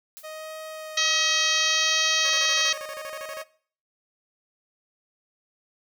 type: noise with exponential decay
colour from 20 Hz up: blue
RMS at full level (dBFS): -39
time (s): 0.17-0.34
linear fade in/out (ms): 0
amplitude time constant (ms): 35
type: tone with vibrato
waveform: sawtooth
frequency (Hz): 623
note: D#5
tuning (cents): +2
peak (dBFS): -32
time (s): 0.23-3.44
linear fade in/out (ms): 20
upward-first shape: sine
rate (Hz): 0.68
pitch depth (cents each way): 18
type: harmonic tone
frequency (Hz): 637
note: D#5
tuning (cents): +41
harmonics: 2 / 3 / 4 / 5 / 6 / 7 / 8 / 9 / 10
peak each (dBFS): -32 / -28 / -29 / -27 / -28 / -29 / -33 / -28 / -31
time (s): 0.97-2.73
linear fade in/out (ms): 5
type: tone bursts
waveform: 15% pulse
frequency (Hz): 554.4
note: C#5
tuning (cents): 0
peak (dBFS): -29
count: 15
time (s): 2.25-3.416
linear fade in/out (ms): 0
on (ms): 46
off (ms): 34
effects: noise-tail reverb RT60 0.5 s tail -20 dB re dry